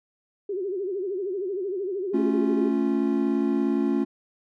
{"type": "tone with vibrato", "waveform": "sine", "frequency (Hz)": 382.8, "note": "G4", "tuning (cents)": -41, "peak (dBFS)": -26, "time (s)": [0.49, 2.7], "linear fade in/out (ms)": 5, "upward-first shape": "sine", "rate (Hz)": 13, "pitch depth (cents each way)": 130}
{"type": "chord", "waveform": "triangle", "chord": "A augmented", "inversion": "none", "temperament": "equal", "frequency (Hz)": [220, 277.2, 349.2], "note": ["A3", "C#4", "E#4"], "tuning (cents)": [0, 0, 0], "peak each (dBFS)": [-24, -22, -25], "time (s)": [2.13, 4.05], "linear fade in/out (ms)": 20}
{"effects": []}